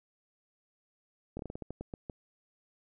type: slowing click train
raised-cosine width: 2 ms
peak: -26 dBFS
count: 11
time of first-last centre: 1.37-2.098 s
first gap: 23 ms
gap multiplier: 1.24
effects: none